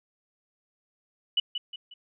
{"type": "tone with echo", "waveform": "sine", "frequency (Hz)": 2960, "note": "F#7", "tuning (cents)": 0, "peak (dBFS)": -20, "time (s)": [1.37, 1.4], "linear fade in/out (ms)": 5, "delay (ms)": 180, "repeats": 3, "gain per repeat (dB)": -8, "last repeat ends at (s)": 1.94, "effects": []}